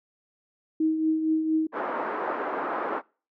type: tone with tremolo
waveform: sine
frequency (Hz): 316.3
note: D#4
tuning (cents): +29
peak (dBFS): -19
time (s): 0.8-1.67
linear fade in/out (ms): 5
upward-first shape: triangle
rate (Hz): 4.3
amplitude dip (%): 55
type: band-pass noise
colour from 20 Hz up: white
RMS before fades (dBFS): -30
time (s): 1.72-3.02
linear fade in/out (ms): 50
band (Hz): 280 to 1300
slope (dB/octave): 24
effects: noise-tail reverb RT60 0.4 s tail -26 dB re dry